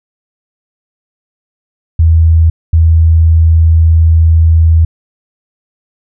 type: tone bursts at uneven times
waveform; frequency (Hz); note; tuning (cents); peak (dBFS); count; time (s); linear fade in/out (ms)
sine; 81.4; E2; -21; -3; 2; 1.99-2.5 / 2.73-4.85; 5
effects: none